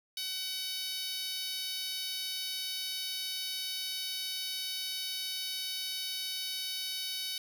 10% pulse tone with high-pass filter, 753 Hz, F#5, 30 cents sharp, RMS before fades -37 dBFS, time 0.17-7.38 s, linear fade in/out 2 ms, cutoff 3900 Hz, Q 1.5, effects none

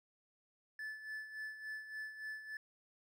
triangle tone with tremolo, 1740 Hz, A6, 20 cents flat, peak -39 dBFS, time 0.79-2.57 s, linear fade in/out 2 ms, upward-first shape sine, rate 3.5 Hz, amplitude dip 65%, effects none

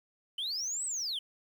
sine linear two-way sweep, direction up then down, 2960 to 8200 to 2960 Hz, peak -30 dBFS, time 0.38-1.19 s, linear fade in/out 5 ms, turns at 0.85 s, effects tanh soft clip ceiling -31 dBFS + 10-bit

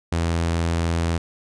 sawtooth tone, 83.7 Hz, E2, 27 cents sharp, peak -16 dBFS, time 0.12-1.18 s, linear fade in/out 5 ms, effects resampled to 22050 Hz

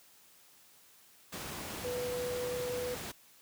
sine tone in noise, 493.8 Hz, B4, in tune, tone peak -34 dBFS, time 1.84-2.95 s, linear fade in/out 10 ms, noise pink, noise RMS -41 dBFS, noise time 1.32-3.12 s, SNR +4 dB, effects white hiss -61 dBFS RMS until 3.41 s + high-pass 80 Hz 12 dB/octave

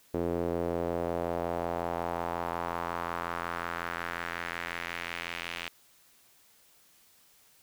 sawtooth tone with band-pass filter sweep, 85.5 Hz, F2, 36 cents flat, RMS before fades -34 dBFS, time 0.14-5.68 s, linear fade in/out 0 ms, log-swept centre 410 to 2700 Hz, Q 1.9, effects white hiss -62 dBFS RMS until 7.62 s

